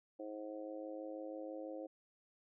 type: harmonic tone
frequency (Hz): 106.1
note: G#2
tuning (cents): +38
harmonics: 3 / 4 / 5 / 6 / 7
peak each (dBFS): -47 / -55 / -46 / -56 / -56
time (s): 0.19-1.87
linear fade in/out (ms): 10
effects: none